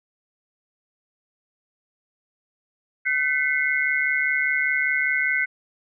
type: tone cluster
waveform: sine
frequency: 1520 / 2014 / 2159 Hz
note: F#6 / B6 / C#7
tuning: +46 / +33 / -46 cents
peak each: -24 dBFS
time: 3.05-5.46 s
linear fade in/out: 20 ms
effects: none